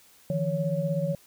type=tone cluster; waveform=sine; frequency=153.7 / 169.9 / 560 Hz; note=D#3 / F3 / C#5; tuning=-21 / -47 / +18 cents; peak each=-29 dBFS; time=0.3-1.15 s; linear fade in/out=2 ms; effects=white hiss -57 dBFS RMS until 1.26 s